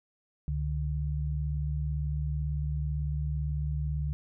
sine tone pair together, 69.7 / 147.69 Hz, C#2 / D3, +10 / +10 cents, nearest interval octave + minor second, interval 1300 cents, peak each -30 / -32 dBFS, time 0.48-4.13 s, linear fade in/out 0 ms, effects none

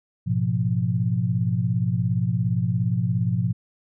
sine chord, F diminished, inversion first, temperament equal with one note detuned, 106.25 / 123.47 / 174.61 Hz, Ab2 / Cb3 / F3, +40 / 0 / 0 cents, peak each -25 / -23 / -25 dBFS, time 0.26-3.53 s, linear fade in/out 20 ms, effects none

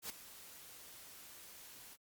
white noise with ADSR envelope, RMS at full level -41 dBFS, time 0.02-1.97 s, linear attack 77 ms, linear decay 8 ms, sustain -14 dB, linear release 42 ms, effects Opus 48 kbps

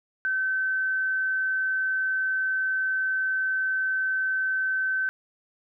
sine tone, 1535 Hz, G6, 37 cents flat, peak -23 dBFS, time 0.25-5.09 s, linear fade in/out 0 ms, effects none

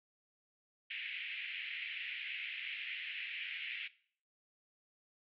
pink band-pass noise, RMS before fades -43 dBFS, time 0.9-3.88 s, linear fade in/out 10 ms, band 2000 to 3000 Hz, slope 48 dB/octave, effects noise-tail reverb RT60 0.5 s tail -18 dB re dry + AAC 48 kbps

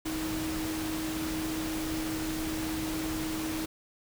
sine tone in noise, 316.2 Hz, D#4, 28 cents sharp, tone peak -32 dBFS, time 0.05-3.66 s, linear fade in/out 10 ms, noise pink, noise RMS -37 dBFS, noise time 0.05-3.66 s, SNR +2 dB, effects none

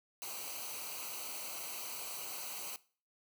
white noise with comb filter, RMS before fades -43 dBFS, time 0.22-2.76 s, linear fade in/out 0 ms, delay 0.57 ms, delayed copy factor -0.75, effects noise-tail reverb RT60 0.4 s tail -19 dB re dry

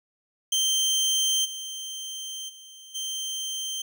25% pulse tone with level steps, 3136 Hz, G7, in tune, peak -18 / -30 / -41 / -26 dBFS, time 0.52-3.82 s, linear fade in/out 5 ms, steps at 1.44 / 2.48 / 2.94 s, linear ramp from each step 20 ms, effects none

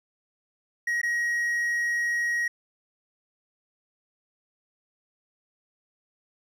triangle tone with dropouts, 1894 Hz, A#6, 27 cents sharp, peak -22 dBFS, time 0.87-2.48 s, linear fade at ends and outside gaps 5 ms, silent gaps 1.016-1.031 s, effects none

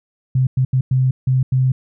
sine tone bursts at uneven times, 129.8 Hz, C3, 13 cents flat, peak -12 dBFS, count 6, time 0.35-0.47 / 0.57-0.65 / 0.73-0.81 / 0.91-1.11 / 1.27-1.43 / 1.52-1.72 s, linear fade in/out 5 ms, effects none

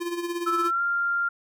square tone with tremolo, 345.4 Hz, F4, 19 cents flat, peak -26 dBFS, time 0-0.71 s, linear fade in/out 20 ms, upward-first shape sine, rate 17 Hz, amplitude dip 60%
sine tone with pitch glide, 1318.5 to 1392.9 Hz, E6 to F6, 0 to -5 cents, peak -22 dBFS, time 0.46-1.29 s, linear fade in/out 10 ms, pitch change +95 cents, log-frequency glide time 0.62-0.82 s
effects none

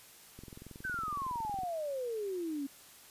click train, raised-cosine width 3 ms, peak -35 dBFS, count 28, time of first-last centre 0.39-1.634 s, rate 21.7 Hz
sine exponential sweep, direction down, 1568 to 270 Hz, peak -34 dBFS, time 0.84-2.67 s, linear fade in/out 10 ms
effects white hiss -56 dBFS RMS until 3.1 s + resampled to 32000 Hz

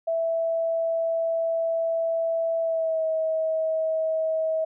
sine tone with pitch glide, 659.3 to 639.4 Hz, E5 to D#5, 0 to +47 cents, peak -22 dBFS, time 0.07-4.65 s, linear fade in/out 10 ms, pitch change -53 cents, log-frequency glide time 2.61-3.05 s, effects none

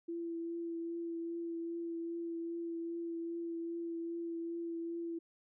sine tone with vibrato, 336 Hz, E4, 33 cents sharp, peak -37 dBFS, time 0.08-5.19 s, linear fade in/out 10 ms, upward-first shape triangle, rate 2.5 Hz, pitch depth 18 cents each way, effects none

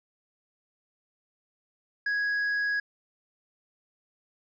triangle tone with tanh clipping, 1661.2 Hz, G#6, in tune, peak -26 dBFS, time 2.06-2.8 s, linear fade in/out 5 ms, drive 8 dB, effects resampled to 16000 Hz

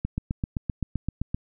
click train, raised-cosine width 5 ms, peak -14 dBFS, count 11, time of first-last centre 0.05-1.345 s, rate 7.72 Hz, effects none

